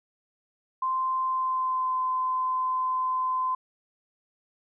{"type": "tone with pitch glide", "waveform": "sine", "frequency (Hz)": [1041, 1027.9], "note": ["C6", "C6"], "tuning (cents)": [-9, -31], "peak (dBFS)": -24, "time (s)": [0.82, 3.55], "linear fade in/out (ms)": 5, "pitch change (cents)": -22, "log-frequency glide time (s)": [1.24, 1.97], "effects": []}